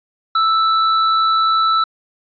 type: tone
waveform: square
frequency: 1318.5 Hz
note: E6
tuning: in tune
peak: -13 dBFS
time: 0.35-1.84 s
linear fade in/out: 5 ms
effects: resampled to 11025 Hz